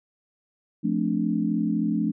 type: chord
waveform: sine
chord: D minor seventh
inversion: first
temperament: equal with one note detuned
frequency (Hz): 174.61 / 217.9 / 261.6 / 293.7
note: F3 / A3 / C4 / D4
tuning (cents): 0 / -17 / 0 / 0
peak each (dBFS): -28 / -25 / -31 / -27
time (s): 0.83-2.12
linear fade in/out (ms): 20
effects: none